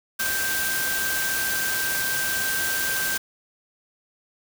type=tone in noise; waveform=sine; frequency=1568 Hz; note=G6; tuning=in tune; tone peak=-26 dBFS; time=0.19-3.18 s; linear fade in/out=10 ms; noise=white; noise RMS=-27 dBFS; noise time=0.19-3.18 s; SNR=-2 dB; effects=none